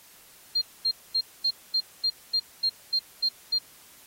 sine tone bursts, 4201 Hz, C8, 6 cents sharp, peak -21 dBFS, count 11, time 0.55-3.587 s, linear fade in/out 10 ms, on 67 ms, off 230 ms, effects white hiss -53 dBFS RMS until 4.06 s + AAC 48 kbps

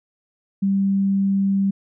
sine tone, 196 Hz, G3, in tune, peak -16 dBFS, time 0.62-1.71 s, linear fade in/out 10 ms, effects none

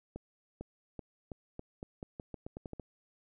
accelerating click train, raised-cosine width 2 ms, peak -28 dBFS, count 14, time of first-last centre 0.16-2.797 s, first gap 450 ms, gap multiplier 0.85, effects none

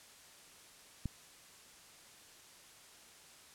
click, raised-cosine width 5 ms, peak -24 dBFS, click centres 1.057 s, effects white hiss -58 dBFS RMS until 3.54 s + low-pass 10000 Hz 12 dB/octave

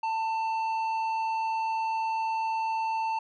triangle tone with tanh clipping, 892 Hz, A5, 23 cents sharp, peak -28 dBFS, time 0.03-3.19 s, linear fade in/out 5 ms, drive 12 dB, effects none

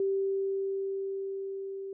sine tone with level ramp, 389.8 Hz, G4, 10 cents flat, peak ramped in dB -25 to -36 dBFS, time 0-1.93 s, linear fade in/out 2 ms, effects none

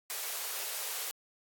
white high-pass noise, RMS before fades -37 dBFS, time 0.1-1.11 s, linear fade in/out 0 ms, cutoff 410 Hz, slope 48 dB/octave, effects AAC 64 kbps

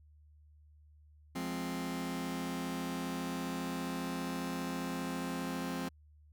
sawtooth chord, F minor, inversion none, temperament just, 174.61 / 209.5 / 261.9 Hz, F3 / Ab3 / C4, 0 / +15 / +2 cents, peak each -36 / -40 / -34 dBFS, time 1.35-5.89 s, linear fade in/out 10 ms, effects added 75 Hz sine -58 dBFS peak until 6.32 s

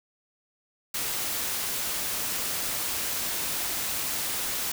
white noise, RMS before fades -30 dBFS, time 0.94-4.72 s, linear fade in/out 5 ms, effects none

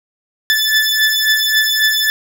20% pulse beating tone pair, 1744 / 1747.7 Hz, A6 / A6, -16 / -12 cents, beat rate 3.7 Hz, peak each -10 dBFS, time 0.5-2.1 s, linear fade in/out 0 ms, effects none

